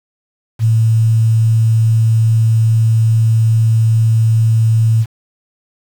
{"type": "tone with quantisation", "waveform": "sine", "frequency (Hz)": 112.2, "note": "A2", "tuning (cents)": 34, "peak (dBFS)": -8, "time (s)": [0.59, 5.06], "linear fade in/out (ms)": 50, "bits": 6, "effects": []}